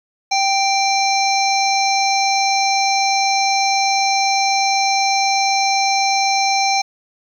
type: harmonic tone with a mistuned harmonic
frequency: 784 Hz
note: G5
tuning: in tune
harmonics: 1 / 3 / 5 / 7 / 8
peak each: -16 / -21 / -23 / -24 / -25 dBFS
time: 0.31-6.82 s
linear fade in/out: 10 ms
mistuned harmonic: 5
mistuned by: +78 cents
effects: 8-bit